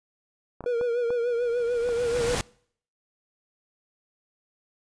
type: clicks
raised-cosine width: 1 ms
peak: -22 dBFS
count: 6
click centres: 0.607 / 0.64 / 0.812 / 1.105 / 1.89 / 2.206 s
type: tone with vibrato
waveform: triangle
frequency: 477.4 Hz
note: A#4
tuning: 41 cents sharp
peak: -21 dBFS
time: 0.66-2.35 s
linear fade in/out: 2 ms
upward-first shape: triangle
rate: 6.8 Hz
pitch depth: 66 cents each way
type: noise with exponential growth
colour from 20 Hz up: pink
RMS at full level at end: -26 dBFS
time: 1.21-2.41 s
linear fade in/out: 0 ms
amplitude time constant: 260 ms
effects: noise-tail reverb RT60 0.6 s tail -25 dB re dry + resampled to 22050 Hz